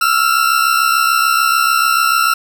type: tone pair together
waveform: 40% pulse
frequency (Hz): 1319 / 1385.8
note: E6 / F6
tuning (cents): +1 / -14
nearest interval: minor second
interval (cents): 85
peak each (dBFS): -13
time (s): 0.01-2.34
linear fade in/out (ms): 5
effects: none